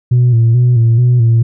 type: tone with vibrato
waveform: sine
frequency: 119.1 Hz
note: A#2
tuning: 38 cents sharp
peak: -4 dBFS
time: 0.11-1.43 s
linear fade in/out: 10 ms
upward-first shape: square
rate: 2.3 Hz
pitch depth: 59 cents each way
effects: tanh soft clip ceiling -4 dBFS